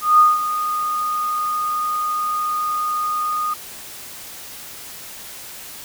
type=tone with ADSR envelope; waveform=sine; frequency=1231 Hz; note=D#6; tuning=19 cents flat; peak=-7 dBFS; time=0.01-3.54 s; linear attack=180 ms; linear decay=190 ms; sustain=-12 dB; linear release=8 ms; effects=white hiss -36 dBFS RMS until 5.84 s